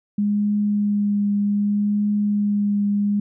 sine tone with vibrato, 205.4 Hz, G#3, 19 cents flat, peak -17 dBFS, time 0.18-3.2 s, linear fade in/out 5 ms, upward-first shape triangle, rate 0.65 Hz, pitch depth 17 cents each way, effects none

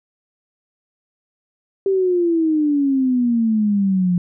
sine exponential sweep, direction down, 393.7 to 174.61 Hz, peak -14 dBFS, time 1.86-4.18 s, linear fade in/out 2 ms, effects none

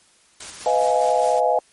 white noise with tremolo, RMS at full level -35 dBFS, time 0.4-1.4 s, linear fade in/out 5 ms, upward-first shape square, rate 4.9 Hz, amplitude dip 30%
sine chord, F half-diminished seventh, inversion second, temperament just, 502.9 / 628.6 / 698.5 / 838.1 Hz, Cb5 / Eb5 / F5 / Ab5, +31 / +18 / 0 / +16 cents, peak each -21 dBFS, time 0.66-1.59 s, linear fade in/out 2 ms
effects white hiss -56 dBFS RMS until 1.72 s + MP3 48 kbps

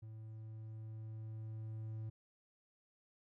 triangle tone with level ramp, 110 Hz, A2, in tune, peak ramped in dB -46 to -39 dBFS, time 0.02-2.1 s, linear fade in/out 10 ms, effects none

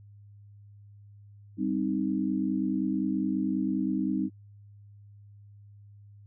sine chord, C minor, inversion second, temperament equal, 196 / 261.6 / 311.1 Hz, G3 / C4 / Eb4, 0 / 0 / 0 cents, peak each -30 dBFS, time 1.57-4.3 s, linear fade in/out 50 ms, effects added 102 Hz sine -49 dBFS peak until 6.26 s

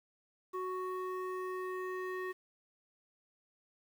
square tone with low-pass filter sweep, 370 Hz, F#4, in tune, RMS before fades -39 dBFS, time 0.53-2.33 s, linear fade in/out 20 ms, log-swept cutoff 1200 to 1800 Hz, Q 3, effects 10-bit

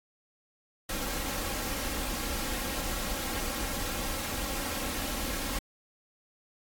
pink noise with comb filter, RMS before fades -33 dBFS, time 0.89-5.59 s, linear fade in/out 5 ms, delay 3.7 ms, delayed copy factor +0.6, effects AAC 64 kbps

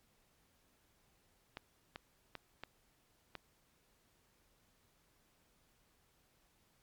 clicks, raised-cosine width 0.3 ms, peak -28 dBFS, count 5, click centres 1.571 / 1.959 / 2.353 / 2.636 / 3.353 s, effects pink hiss -73 dBFS RMS until 6.82 s + MP3 96 kbps

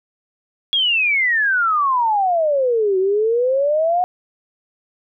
sine exponential two-way sweep, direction down then up, 3356 to 370 to 736 Hz, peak -14 dBFS, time 0.73-4.04 s, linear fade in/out 0 ms, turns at 2.98 s, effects none

